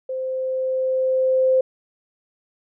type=tone with level ramp; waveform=sine; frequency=520 Hz; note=C5; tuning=11 cents flat; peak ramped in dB=-24 to -13 dBFS; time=0.09-1.61 s; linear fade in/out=5 ms; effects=none